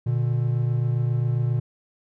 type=tone pair together; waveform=triangle; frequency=120.1 / 147.54 Hz; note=B2 / D3; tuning=-48 / +8 cents; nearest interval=major third; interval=356 cents; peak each=-19 / -25 dBFS; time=0.06-1.6 s; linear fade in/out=10 ms; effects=none